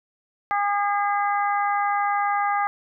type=harmonic tone; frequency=406.6 Hz; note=G#4; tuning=37 cents flat; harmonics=2 / 3 / 4 / 5; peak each=-22 / -25 / -31 / -32 dBFS; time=0.51-2.67 s; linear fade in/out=0 ms; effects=none